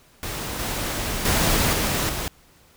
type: noise with level steps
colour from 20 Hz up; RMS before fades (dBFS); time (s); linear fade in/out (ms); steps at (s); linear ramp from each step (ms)
pink; -30 / -27 / -20 / -23 / -28; 0.23-2.28; 0; 0.59 / 1.25 / 1.73 / 2.09; 2
effects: pink hiss -55 dBFS RMS until 2.76 s